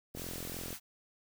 white band-stop noise, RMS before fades -44 dBFS, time 0.14-0.8 s, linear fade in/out 50 ms, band 260 to 690 Hz, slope 48 dB/octave
click train, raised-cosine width 2 ms, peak -30 dBFS, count 26, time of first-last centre 0.15-0.729 s, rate 43.2 Hz
effects none

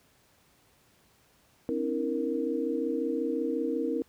sine tone cluster, 262.1 / 287.6 / 322.3 / 467.1 Hz, C4 / D4 / E4 / A#4, +3 / -36 / -39 / +3 cents, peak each -33 / -36 / -32 / -31 dBFS, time 1.69-4.02 s, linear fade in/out 0 ms, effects pink hiss -64 dBFS RMS until 4.08 s + high-pass 60 Hz 12 dB/octave

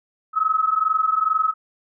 sine tone pair together, 1273 / 1295.3 Hz, D#6 / E6, +39 / -31 cents, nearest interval unison, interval 30 cents, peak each -20 dBFS, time 0.33-1.54 s, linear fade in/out 50 ms, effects none

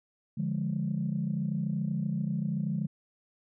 sine chord, D diminished, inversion none, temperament equal, 146.83 / 174.61 / 207.7 Hz, D3 / F3 / Ab3, 0 / 0 / 0 cents, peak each -32 dBFS, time 0.37-2.87 s, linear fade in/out 10 ms, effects tanh soft clip ceiling -20 dBFS

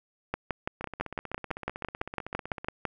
two click trains, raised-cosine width 0.5 ms, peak -22 / -14 dBFS, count 30 / 16, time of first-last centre 0.81-2.645 / 0.34-2.853 s, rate 15.8 / 5.97 Hz, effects none

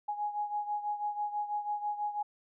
sine beating tone pair, 830.6 / 836.7 Hz, G#5 / G#5, 0 / +13 cents, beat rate 6.1 Hz, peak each -33 / -38 dBFS, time 0.08-2.23 s, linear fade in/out 10 ms, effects none

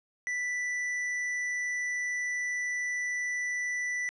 triangle tone with hard clipping, 1975.5 Hz, B6, in tune, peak -31 dBFS, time 0.27-4.09 s, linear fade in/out 0 ms, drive 10 dB, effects low-pass 9000 Hz 12 dB/octave

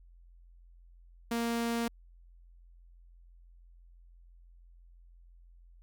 sawtooth tone, 233.1 Hz, A#3, in tune, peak -26 dBFS, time 1.31-1.88 s, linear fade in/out 5 ms, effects added 43 Hz sine -54 dBFS peak until 5.82 s

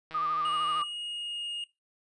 click train, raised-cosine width 0.3 ms, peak -29 dBFS, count 114, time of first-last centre 0.11-0.816 s, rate 160 Hz
sine tone with vibrato, 1206 Hz, D6, 46 cents sharp, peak -27 dBFS, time 0.14-0.84 s, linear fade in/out 10 ms, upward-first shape sine, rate 13 Hz, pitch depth 56 cents each way
triangle tone with pitch glide, 2877 to 2851 Hz, F#7 to F7, -49 to +35 cents, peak -32 dBFS, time 0.45-1.64 s, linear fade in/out 2 ms, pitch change -16 cents, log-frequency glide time 0.89-1.47 s
effects noise-tail reverb RT60 0.2 s tail -17 dB re dry + resampled to 24000 Hz

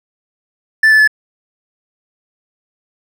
triangle tone with pitch steps, 1760 / 1742.8 / 1725.8 Hz, A6 / A6 / A6, 0 / -17 / -34 cents, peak -4 dBFS, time 0.83-1.076 s, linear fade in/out 5 ms, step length 82 ms, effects none

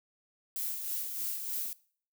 violet noise with tremolo, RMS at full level -34 dBFS, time 0.56-1.73 s, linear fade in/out 0 ms, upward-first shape sine, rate 3.2 Hz, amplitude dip 45%, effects noise-tail reverb RT60 0.5 s tail -21 dB re dry

